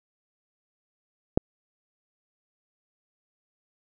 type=click; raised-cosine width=2 ms; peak=-5 dBFS; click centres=1.375 s; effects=none